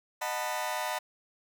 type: chord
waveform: sawtooth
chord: B dominant seventh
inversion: first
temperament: just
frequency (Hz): 617.4 / 740.8 / 889 / 987.8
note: D#5 / F#5 / A5 / B5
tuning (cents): -14 / +2 / +18 / 0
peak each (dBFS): -33 / -33 / -33 / -32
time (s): 0.21-0.99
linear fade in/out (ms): 10
effects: none